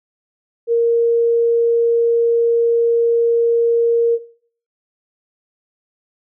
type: tone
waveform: sine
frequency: 466.2 Hz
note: A#4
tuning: in tune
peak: -11 dBFS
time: 0.67-4.19 s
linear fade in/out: 50 ms
effects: noise-tail reverb RT60 0.5 s tail -17 dB re dry